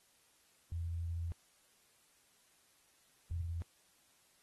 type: tone bursts at uneven times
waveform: sine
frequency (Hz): 84.3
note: E2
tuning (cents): +39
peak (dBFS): -36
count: 2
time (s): 0.72-1.32 / 3.31-3.62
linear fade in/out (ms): 0
effects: white hiss -70 dBFS RMS until 4.42 s + AAC 32 kbps